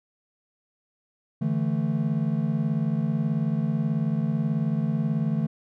triangle chord, D suspended second, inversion none, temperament just, 146.83 / 165.19 / 220.2 Hz, D3 / E3 / A3, 0 / +4 / +2 cents, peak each -25 dBFS, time 1.41-5.47 s, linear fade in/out 10 ms, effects none

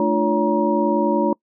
sine tone cluster, 218.7 / 297.2 / 347.8 / 564 / 947 Hz, A3 / D4 / F4 / C#5 / A#5, -10 / +21 / -7 / +30 / +27 cents, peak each -22 dBFS, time 0-1.33 s, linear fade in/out 2 ms, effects noise-tail reverb RT60 0.1 s tail -26 dB re dry

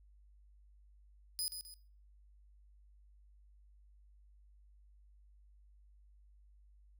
20% pulse tone with echo, 4993 Hz, D#8, 5 cents sharp, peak -29 dBFS, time 1.39-1.48 s, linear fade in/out 0 ms, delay 130 ms, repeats 2, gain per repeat -8 dB, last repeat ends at 1.74 s, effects noise-tail reverb RT60 0.4 s tail -18 dB re dry + added 50 Hz sine -60 dBFS peak until 6.99 s

